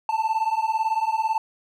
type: beating tone pair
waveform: triangle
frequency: 876 / 894 Hz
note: A5 / A5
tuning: -8 / +27 cents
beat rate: 18 Hz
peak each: -22 dBFS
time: 0.09-1.38 s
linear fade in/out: 2 ms
effects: none